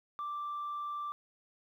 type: tone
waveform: sine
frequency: 1174.7 Hz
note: D6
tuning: in tune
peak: -34 dBFS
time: 0.19-1.12 s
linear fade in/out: 0 ms
effects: tanh soft clip ceiling -33 dBFS + 12-bit